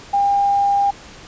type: tone with quantisation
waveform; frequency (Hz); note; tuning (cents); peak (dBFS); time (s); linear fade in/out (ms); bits
sine; 802; G5; +39; -13; 0.13-0.91; 10; 7
effects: pink hiss -40 dBFS RMS until 1.27 s + resampled to 16000 Hz